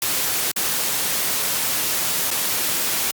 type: noise with dropouts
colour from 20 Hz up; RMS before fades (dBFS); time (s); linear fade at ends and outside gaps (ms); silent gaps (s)
white; -22; 0.02-3.11; 2; 0.516-0.562 / 2.305-2.312
effects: high-pass 100 Hz 12 dB/octave + Opus 48 kbps